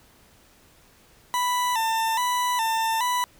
40% pulse tone with vibrato, 941 Hz, A#5, 16 cents sharp, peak -21 dBFS, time 1.34-3.24 s, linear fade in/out 0 ms, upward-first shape square, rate 1.2 Hz, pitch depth 84 cents each way, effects pink hiss -56 dBFS RMS until 3.39 s

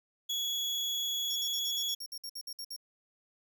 35% pulse tone, 3366 Hz, G#7, 23 cents sharp, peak -29 dBFS, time 0.29-1.95 s, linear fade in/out 10 ms
sawtooth tone bursts, 5540 Hz, F8, 15 cents flat, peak -36 dBFS, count 13, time 1.3-2.764 s, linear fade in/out 5 ms, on 60 ms, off 57 ms
effects none

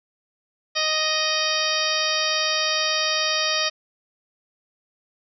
harmonic tone with a mistuned harmonic, 622.3 Hz, D#5, in tune, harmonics 1 / 2 / 3 / 4 / 5 / 6 / 7 / 8 / 9, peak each -29 / -29 / -29 / -29 / -29 / -29 / -29 / -29 / -29 dBFS, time 0.75-3.7 s, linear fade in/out 20 ms, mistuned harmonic 7, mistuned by +85 cents, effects none

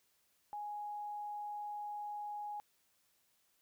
sine tone, 831 Hz, G#5, 1 cent sharp, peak -40 dBFS, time 0.53-2.6 s, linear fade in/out 0 ms, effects white hiss -75 dBFS RMS until 3.61 s

